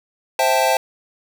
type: chord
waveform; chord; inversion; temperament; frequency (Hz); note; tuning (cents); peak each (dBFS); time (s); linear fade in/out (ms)
square; A minor seventh; first; equal with one note detuned; 524.8 / 659.3 / 784 / 880; C5 / E5 / G5 / A5; +5 / 0 / 0 / 0; -21; 0.39-0.77; 2
effects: none